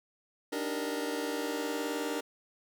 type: chord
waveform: sawtooth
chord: Eb major seventh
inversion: third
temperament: just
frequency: 291.7 / 311.1 / 388.9 / 466.7 Hz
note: D4 / Eb4 / G4 / Bb4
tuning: -12 / 0 / -14 / +2 cents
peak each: -32 / -36 / -36 / -32 dBFS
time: 0.52-2.21 s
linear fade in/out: 10 ms
effects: none